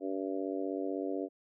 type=harmonic tone; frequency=96 Hz; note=G2; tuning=36 cents flat; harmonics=3 / 4 / 5 / 6 / 7; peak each=-36 / -38 / -40 / -42 / -43 dBFS; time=0-1.29 s; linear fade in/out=50 ms; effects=none